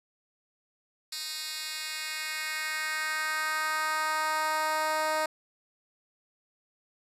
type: tone with high-pass filter sweep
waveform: 10% pulse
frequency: 311.1 Hz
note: D#4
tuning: in tune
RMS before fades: -31 dBFS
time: 1.12-5.26 s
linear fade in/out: 5 ms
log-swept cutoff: 4000 to 640 Hz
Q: 1.7
effects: resampled to 32000 Hz